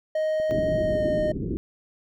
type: tone with pitch glide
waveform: triangle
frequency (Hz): 624 to 613.6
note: D#5 to D#5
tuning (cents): +5 to -24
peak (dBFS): -20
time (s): 0.15-1.32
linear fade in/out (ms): 5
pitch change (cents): -29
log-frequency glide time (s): 0.8-1.04
type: clicks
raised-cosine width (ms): 2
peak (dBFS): -27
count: 3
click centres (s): 0.4 / 0.497 / 1.194
type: low-pass noise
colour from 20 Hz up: white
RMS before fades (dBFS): -29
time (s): 0.51-1.57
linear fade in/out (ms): 0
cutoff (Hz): 380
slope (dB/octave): 48
effects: none